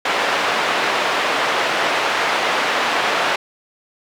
pink band-pass noise, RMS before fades -19 dBFS, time 0.05-3.36 s, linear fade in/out 5 ms, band 590 to 2900 Hz, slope 12 dB/octave, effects none

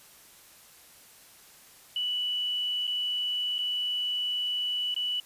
sine tone with dropouts, 2960 Hz, F#7, in tune, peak -27 dBFS, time 1.96-5.2 s, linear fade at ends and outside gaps 2 ms, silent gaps 2.87-2.876 / 3.583-3.589 / 4.943-4.963 s, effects white hiss -54 dBFS RMS until 5.25 s + resampled to 32000 Hz

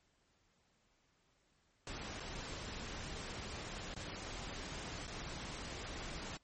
pink noise with dropouts, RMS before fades -45 dBFS, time 1.87-6.37 s, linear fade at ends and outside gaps 1 ms, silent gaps 2.198-2.204 / 3.94-3.964 / 5.067-5.077 s, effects pink hiss -75 dBFS RMS until 6.43 s + MP3 32 kbps

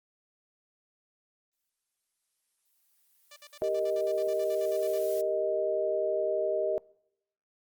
blue noise with exponential growth, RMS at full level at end -44 dBFS, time 1.53-5.21 s, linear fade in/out 1 ms, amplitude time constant 800 ms
5% pulse tone bursts, 587.3 Hz, D5, in tune, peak -36 dBFS, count 16, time 3.31-4.984 s, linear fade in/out 5 ms, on 54 ms, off 54 ms
sine chord, Eb major, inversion first, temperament equal with one note detuned, 394.5 / 466.2 / 622.3 Hz, G4 / Bb4 / Eb5, +11 / 0 / 0 cents, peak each -32 / -34 / -28 dBFS, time 3.62-6.78 s, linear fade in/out 0 ms
effects noise-tail reverb RT60 0.8 s tail -26 dB re dry + Opus 24 kbps

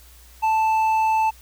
sine tone with hard clipping, 880 Hz, A5, in tune, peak -18 dBFS, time 0.42-1.31 s, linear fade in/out 20 ms, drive 5 dB, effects added 60 Hz sine -47 dBFS peak until 1.41 s + white hiss -51 dBFS RMS until 1.41 s

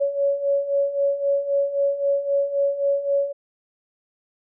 sine beating tone pair, 558 / 561.8 Hz, C#5 / C#5, +11 / +23 cents, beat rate 3.8 Hz, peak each -25 / -20 dBFS, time 0-3.33 s, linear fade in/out 20 ms, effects none

